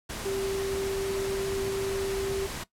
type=tone in noise; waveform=sine; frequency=390 Hz; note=G4; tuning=9 cents flat; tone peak=-28 dBFS; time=0.25-2.47 s; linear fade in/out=10 ms; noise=pink; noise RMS=-36 dBFS; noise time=0.09-2.64 s; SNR=+5 dB; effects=noise-tail reverb RT60 0.1 s tail -17 dB re dry + low-pass 12000 Hz 12 dB/octave